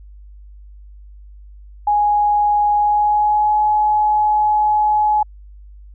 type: tone with pitch glide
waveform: sine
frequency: 830.6 to 846.1 Hz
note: G#5 to G#5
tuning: 0 to +32 cents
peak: -12 dBFS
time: 1.87-5.23 s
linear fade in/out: 5 ms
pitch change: +32 cents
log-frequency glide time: 2.75-3.59 s
effects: added 50 Hz sine -37 dBFS peak until 5.94 s